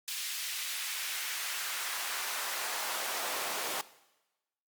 pink noise with high-pass filter sweep, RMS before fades -36 dBFS, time 0.08-3.81 s, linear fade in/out 0 ms, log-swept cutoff 3000 to 510 Hz, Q 0.95, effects noise-tail reverb RT60 1.0 s tail -18 dB re dry + Opus 48 kbps

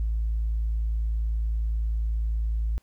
sine tone, 55 Hz, A1, in tune, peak -22 dBFS, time 0-2.78 s, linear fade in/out 0 ms, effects tanh soft clip ceiling -20 dBFS + pink hiss -67 dBFS RMS until 2.82 s

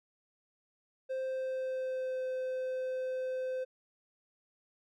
triangle tone with pitch glide, 523.3 to 515.2 Hz, C5 to C5, 0 to -27 cents, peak -31 dBFS, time 1.09-3.65 s, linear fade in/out 20 ms, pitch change -27 cents, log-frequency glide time 1.23-2.24 s, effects none

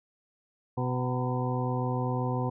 harmonic tone with a mistuned harmonic, 125.5 Hz, B2, 28 cents sharp, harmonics 1 / 2 / 3 / 4 / 6 / 7 / 8, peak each -29 / -34 / -38 / -36 / -38 / -38 / -39 dBFS, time 0.77-2.5 s, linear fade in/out 10 ms, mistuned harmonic 7, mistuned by +73 cents, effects none

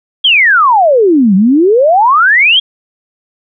sine exponential two-way sweep, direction down then up, 3344 to 182.2 to 3344 Hz, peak -4 dBFS, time 0.24-2.6 s, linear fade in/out 10 ms, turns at 1.35 s, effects none

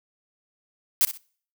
blue noise with echo, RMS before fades -19 dBFS, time 1.01-1.05 s, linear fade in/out 0 ms, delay 62 ms, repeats 2, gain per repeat -12 dB, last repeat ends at 1.174 s, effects noise-tail reverb RT60 0.5 s tail -25 dB re dry

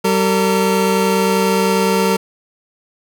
25% pulse tone pair together, 192.18 / 454.2 Hz, G3 / A#4, -34 / -45 cents, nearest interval octave + minor third, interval 1489 cents, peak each -12 dBFS, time 0.04-2.17 s, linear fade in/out 10 ms, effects none

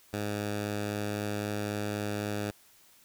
10% pulse tone, 103.83 Hz, G#2, in tune, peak -23 dBFS, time 0.13-2.51 s, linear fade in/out 5 ms, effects white hiss -60 dBFS RMS until 3.04 s

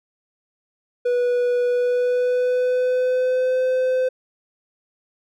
triangle tone with pitch glide, 489.4 to 512.8 Hz, B4 to C5, -16 to -35 cents, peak -15 dBFS, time 1.05-4.09 s, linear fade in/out 10 ms, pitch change +81 cents, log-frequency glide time 1.66-3.63 s, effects none

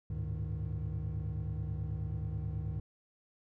triangle tone cluster, 71.2 / 100.8 / 110.1 / 154.1 Hz, C#2 / G2 / A2 / D#3, +47 / +49 / +2 / -16 cents, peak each -37 / -36 / -39 / -37 dBFS, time 0.1-2.8 s, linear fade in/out 5 ms, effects tanh soft clip ceiling -26 dBFS

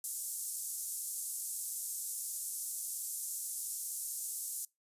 white band-pass noise, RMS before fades -40 dBFS, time 0.04-4.65 s, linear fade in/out 2 ms, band 7100 to 12000 Hz, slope 24 dB/octave, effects noise-tail reverb RT60 0.2 s tail -24 dB re dry + resampled to 32000 Hz

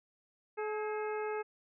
harmonic tone with a mistuned harmonic, 427 Hz, G#4, 48 cents sharp, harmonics 1 / 2 / 3 / 4 / 5 / 6, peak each -35 / -41 / -45 / -47 / -49 / -51 dBFS, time 0.57-1.43 s, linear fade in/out 20 ms, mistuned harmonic 4, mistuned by -69 cents, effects none

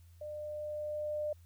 sine tone with level ramp, 601 Hz, D5, 40 cents sharp, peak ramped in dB -40 to -32 dBFS, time 0.21-1.33 s, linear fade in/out 5 ms, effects added 85 Hz sine -55 dBFS peak until 1.45 s + white hiss -71 dBFS RMS until 1.45 s

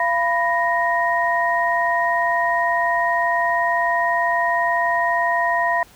sine tone cluster, 685 / 988 / 1866 Hz, F5 / B5 / A#6, -34 / 0 / +1 cents, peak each -21 dBFS, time 0-5.83 s, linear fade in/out 2 ms, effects pink hiss -49 dBFS RMS until 5.95 s

